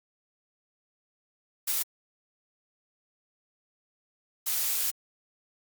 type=noise bursts at uneven times; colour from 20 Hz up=blue; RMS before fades=-28 dBFS; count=2; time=1.67-1.83 / 4.46-4.91 s; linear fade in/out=10 ms; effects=Opus 48 kbps